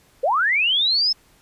sine linear sweep, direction up, 466.2 to 5300 Hz, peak -16 dBFS, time 0.23-1.13 s, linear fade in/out 10 ms, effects pink hiss -56 dBFS RMS until 1.41 s + resampled to 32000 Hz

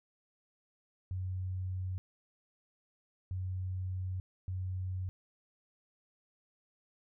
sine tone bursts at uneven times, 92.7 Hz, F#2, 4 cents sharp, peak -34 dBFS, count 3, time 1.11-1.98 / 3.31-4.2 / 4.48-5.09 s, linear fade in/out 0 ms, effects none

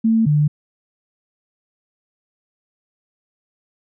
sine tone pair in turn, 224.2 / 148.73 Hz, A3 / D3, +33 / +22 cents, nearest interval perfect fifth, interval 711 cents, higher first, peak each -12 dBFS, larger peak neither, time 0.04-0.26 / 0.26-0.48 s, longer neither, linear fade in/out 10 ms, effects none

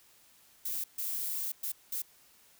violet noise bursts at uneven times, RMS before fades -35 dBFS, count 4, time 0.65-0.84 / 0.98-1.52 / 1.63-1.72 / 1.92-2.02 s, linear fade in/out 5 ms, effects white hiss -62 dBFS RMS until 2.59 s

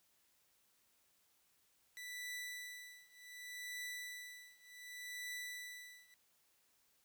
sawtooth tone with tremolo, 1975.5 Hz, B6, in tune, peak -39 dBFS, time 1.97-6.14 s, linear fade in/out 0 ms, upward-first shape triangle, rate 0.67 Hz, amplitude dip 95%, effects white hiss -75 dBFS RMS until 7.04 s

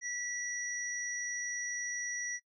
sine tone pair together, 1954 / 5796 Hz, B6 / F#8, -19 / -37 cents, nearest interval octave + perfect fifth, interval 1882 cents, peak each -38 / -36 dBFS, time 0.01-2.4 s, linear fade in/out 50 ms, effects noise-tail reverb RT60 0.1 s tail -21 dB re dry

